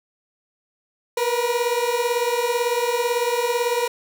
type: beating tone pair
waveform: 30% pulse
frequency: 471.5 / 489.5 Hz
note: A#4 / B4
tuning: +20 / -15 cents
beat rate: 18 Hz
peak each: -20 dBFS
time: 1.17-3.88 s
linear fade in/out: 5 ms
effects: none